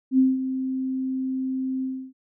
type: tone with ADSR envelope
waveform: sine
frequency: 261.6 Hz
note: C4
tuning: in tune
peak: -13 dBFS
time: 0.11-2.13 s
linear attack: 74 ms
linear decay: 190 ms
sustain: -11 dB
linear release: 300 ms
effects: none